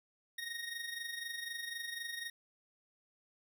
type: tone with amplitude modulation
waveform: 25% pulse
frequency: 1864.7 Hz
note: A#6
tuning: in tune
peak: -34 dBFS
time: 0.38-2.3 s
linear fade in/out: 5 ms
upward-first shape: sine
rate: 24 Hz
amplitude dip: 60%
effects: none